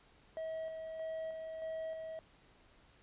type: tone with tremolo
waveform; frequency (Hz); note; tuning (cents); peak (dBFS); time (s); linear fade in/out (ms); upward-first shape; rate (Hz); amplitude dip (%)
triangle; 642; E5; -46; -36; 0.37-2.19; 0; square; 1.6; 35
effects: pink hiss -65 dBFS RMS until 3.02 s + resampled to 8000 Hz